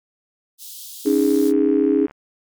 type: high-pass noise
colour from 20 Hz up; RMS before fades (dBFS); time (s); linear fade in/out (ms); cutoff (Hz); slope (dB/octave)
white; -36; 0.58-1.53; 50; 3200; 48
type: chord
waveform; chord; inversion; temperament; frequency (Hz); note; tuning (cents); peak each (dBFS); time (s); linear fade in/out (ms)
sine; C# suspended second; none; equal with one note detuned; 277.2 / 311.1 / 412.2; C#4 / D#4 / G#4; 0 / 0 / -13; -18; 1.05-2.07; 20
type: click train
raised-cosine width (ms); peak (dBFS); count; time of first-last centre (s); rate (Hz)
0.5; -26; 78; 1.06-2.11; 73.3
effects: MP3 96 kbps